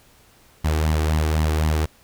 sawtooth tone with flanger, 77.78 Hz, D#2, in tune, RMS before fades -20 dBFS, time 0.64-1.86 s, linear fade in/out 10 ms, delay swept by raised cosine 0.97 to 2.67 ms, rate 3.9 Hz, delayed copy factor +0.55, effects pink hiss -54 dBFS RMS until 2.03 s

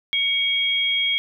sine tone pair together, 2243 / 3268 Hz, C#7 / G#7, +20 / -29 cents, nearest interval perfect fifth, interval 651 cents, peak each -23 / -20 dBFS, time 0.13-1.18 s, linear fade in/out 0 ms, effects none

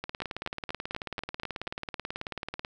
two click trains, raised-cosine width 0.3 ms, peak -17 / -18 dBFS, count 7 / 49, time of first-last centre 0.22-1.676 / 0.04-2.649 s, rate 4.12 / 18.4 Hz, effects none

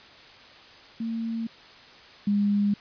sine tone pair in turn, 227.5 / 203.9 Hz, A#3 / G#3, -42 / -32 cents, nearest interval major second, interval 190 cents, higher first, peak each -27 / -20 dBFS, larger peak second, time 1-1.47 / 2.27-2.74 s, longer neither, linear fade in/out 5 ms, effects white hiss -49 dBFS RMS until 2.8 s + resampled to 11025 Hz

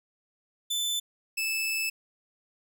sawtooth tone pair in turn, 3520 / 2623 Hz, A7 / E7, 0 / -9 cents, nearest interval perfect fourth, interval 509 cents, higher first, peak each -24 dBFS, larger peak neither, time 0.7-1 / 1.37-1.9 s, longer second, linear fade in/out 10 ms, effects none

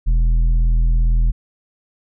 sine tone with tanh clipping, 41.18 Hz, E1, 1 cent flat, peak -13 dBFS, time 0.06-1.32 s, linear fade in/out 20 ms, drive 7 dB, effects none

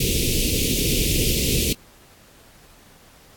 pink band-stop noise, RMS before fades -21 dBFS, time 0-1.73 s, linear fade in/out 5 ms, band 490 to 2400 Hz, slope 48 dB/octave, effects pink hiss -51 dBFS RMS until 3.36 s + AAC 64 kbps

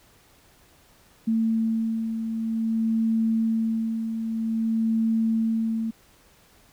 sine beating tone pair, 224 / 224.52 Hz, A3 / A3, +31 / +35 cents, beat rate 0.52 Hz, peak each -31 / -22 dBFS, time 1.27-5.91 s, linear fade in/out 10 ms, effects pink hiss -57 dBFS RMS until 6.72 s

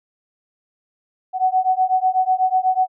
sine beating tone pair, 743 / 751.1 Hz, F#5 / F#5, +7 / +26 cents, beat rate 8.1 Hz, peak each -18 dBFS, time 1.33-2.88 s, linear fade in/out 50 ms, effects none

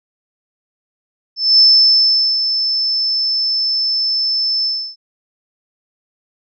sine tone with ADSR envelope, 5274 Hz, E8, in tune, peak -5 dBFS, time 1.36-4.96 s, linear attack 230 ms, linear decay 790 ms, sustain -9 dB, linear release 310 ms, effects none

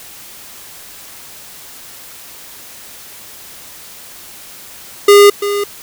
square tone with echo, 406.9 Hz, G#4, 35 cents flat, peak -3 dBFS, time 5.08-5.3 s, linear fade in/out 5 ms, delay 340 ms, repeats 1, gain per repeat -12 dB, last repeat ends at 5.64 s, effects white hiss -35 dBFS RMS until 5.82 s

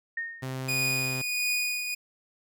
sine tone with exponential decay, 1842 Hz, A#6, 21 cents flat, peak -27 dBFS, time 0.17-0.68 s, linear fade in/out 5 ms, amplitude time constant 110 ms
sawtooth tone with pitch glide, 130.81 to 129.98 Hz, C3 to C3, 0 to -11 cents, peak -28 dBFS, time 0.42-1.22 s, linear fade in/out 10 ms, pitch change -11 cents, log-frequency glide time 0.98-1.08 s
sawtooth tone with tremolo, 2466 Hz, D#7, 16 cents flat, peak -21 dBFS, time 0.68-1.95 s, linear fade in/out 10 ms, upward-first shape triangle, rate 1.5 Hz, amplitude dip 55%
effects none

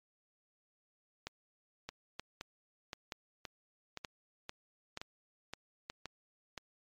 two click trains, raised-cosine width 0.2 ms, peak -23 / -24 dBFS, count 6 / 10, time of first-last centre 1.27-5.9 / 1.89-6.577 s, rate 1.08 / 1.92 Hz, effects MP3 96 kbps

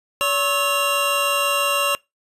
square tone cluster, 569 / 1089 / 1304 / 2779 Hz, C#5 / C#6 / E6 / F7, +45 / -31 / -19 / -9 cents, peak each -25 / -25 / -27 / -21 dBFS, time 0.21-1.95 s, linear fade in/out 0 ms, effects noise-tail reverb RT60 0.2 s tail -24 dB re dry + resampled to 32000 Hz

